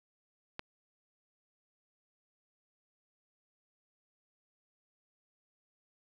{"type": "click", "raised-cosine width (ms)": 0.3, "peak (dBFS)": -22, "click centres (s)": 0.594, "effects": []}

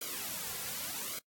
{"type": "noise with flanger", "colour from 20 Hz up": "white", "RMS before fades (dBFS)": -39, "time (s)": [0.01, 1.19], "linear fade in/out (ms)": 5, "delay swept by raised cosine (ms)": [1.1, 3.3], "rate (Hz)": 0.86, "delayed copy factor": -0.95, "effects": ["noise-tail reverb RT60 0.1 s tail -26 dB re dry", "AAC 64 kbps"]}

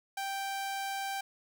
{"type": "tone", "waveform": "sawtooth", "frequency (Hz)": 784, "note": "G5", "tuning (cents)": 0, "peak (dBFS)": -30, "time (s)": [0.17, 1.21], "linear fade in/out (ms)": 5, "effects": []}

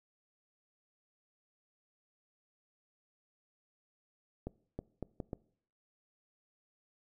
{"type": "accelerating click train", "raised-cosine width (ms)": 2, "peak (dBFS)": -25, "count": 5, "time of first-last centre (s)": [4.47, 5.332], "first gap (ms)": 320, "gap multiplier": 0.74, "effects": ["noise-tail reverb RT60 0.6 s tail -22 dB re dry"]}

